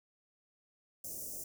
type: band-stop noise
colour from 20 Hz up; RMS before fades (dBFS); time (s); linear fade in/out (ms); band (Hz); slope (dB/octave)
white; -43; 1.04-1.44; 5; 660 to 5700; 48
effects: none